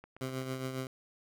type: click train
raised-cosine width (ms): 0.5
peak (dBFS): -34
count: 5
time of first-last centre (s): 0.04-0.543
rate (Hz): 7.96
type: tone with tremolo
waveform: 15% pulse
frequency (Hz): 130.81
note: C3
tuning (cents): 0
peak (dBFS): -27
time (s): 0.21-0.87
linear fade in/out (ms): 2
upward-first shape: triangle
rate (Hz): 7.3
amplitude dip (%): 55
effects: none